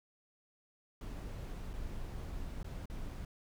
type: noise with dropouts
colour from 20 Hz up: brown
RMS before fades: -42 dBFS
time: 1.01-3.25 s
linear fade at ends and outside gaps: 2 ms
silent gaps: 1.733-1.737 / 2.63-2.644 / 2.857-2.899 s
effects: none